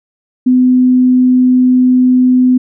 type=tone; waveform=sine; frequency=252.9 Hz; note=B3; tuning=41 cents sharp; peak=-5 dBFS; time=0.46-2.58 s; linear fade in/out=10 ms; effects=none